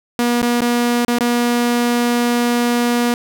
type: tone with dropouts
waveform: sawtooth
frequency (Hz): 240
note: B3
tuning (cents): -49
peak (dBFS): -10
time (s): 0.19-3.14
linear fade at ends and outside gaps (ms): 0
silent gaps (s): 0.417-0.428 / 0.607-0.618 / 1.049-1.081 / 1.185-1.208
effects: none